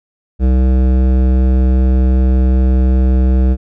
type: tone with hard clipping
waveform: triangle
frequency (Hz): 64.1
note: C2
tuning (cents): -35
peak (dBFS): -10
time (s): 0.39-3.57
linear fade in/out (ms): 50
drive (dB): 18
effects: none